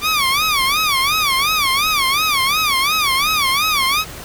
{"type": "tone with vibrato", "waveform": "15% pulse", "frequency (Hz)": 1158, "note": "D6", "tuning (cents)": -25, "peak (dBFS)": -8, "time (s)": [0.01, 4.05], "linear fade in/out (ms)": 50, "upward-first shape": "sine", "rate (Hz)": 2.8, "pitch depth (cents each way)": 170, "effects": ["pink hiss -33 dBFS RMS until 4.24 s"]}